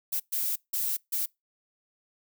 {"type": "noise bursts at uneven times", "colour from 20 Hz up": "violet", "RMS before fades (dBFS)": -29, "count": 4, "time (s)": [[0.12, 0.2], [0.32, 0.56], [0.73, 0.97], [1.12, 1.26]], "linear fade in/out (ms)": 10, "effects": ["noise-tail reverb RT60 0.2 s tail -25 dB re dry"]}